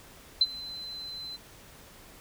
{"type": "tone with ADSR envelope", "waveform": "sine", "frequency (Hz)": 4056, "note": "B7", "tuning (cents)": 45, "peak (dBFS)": -16, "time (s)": [0.41, 1.37], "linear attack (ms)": 4, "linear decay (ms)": 42, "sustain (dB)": -21, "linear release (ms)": 17, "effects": ["pink hiss -52 dBFS RMS until 2.2 s"]}